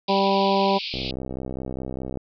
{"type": "harmonic tone", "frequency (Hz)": 196, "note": "G3", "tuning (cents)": 0, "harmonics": [1, 2, 3, 4, 5], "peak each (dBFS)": [-24, -24, -24, -24, -24], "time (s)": [0.08, 0.79], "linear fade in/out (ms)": 20}
{"type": "band-pass noise", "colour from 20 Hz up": "white", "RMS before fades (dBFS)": -32, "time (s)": [0.08, 1.11], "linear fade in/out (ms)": 2, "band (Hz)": [2300, 4900], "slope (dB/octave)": 96}
{"type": "click train", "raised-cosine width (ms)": 2, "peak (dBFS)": -18, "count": 81, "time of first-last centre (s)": [0.94, 2.173], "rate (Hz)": 64.9}
{"effects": []}